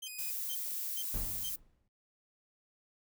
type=tone bursts; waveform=sawtooth; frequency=3136 Hz; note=G7; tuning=in tune; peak=-37 dBFS; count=4; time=0.02-1.498 s; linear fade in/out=10 ms; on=62 ms; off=410 ms
type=tone; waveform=10% pulse; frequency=2489 Hz; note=D#7; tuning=in tune; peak=-34 dBFS; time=0.06-0.31 s; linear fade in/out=10 ms
type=noise; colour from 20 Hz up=violet; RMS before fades=-38 dBFS; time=0.18-1.56 s; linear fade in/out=10 ms
type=noise with exponential decay; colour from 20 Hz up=brown; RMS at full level=-37 dBFS; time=1.14-1.88 s; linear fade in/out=1 ms; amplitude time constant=160 ms
effects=noise-tail reverb RT60 0.1 s tail -19 dB re dry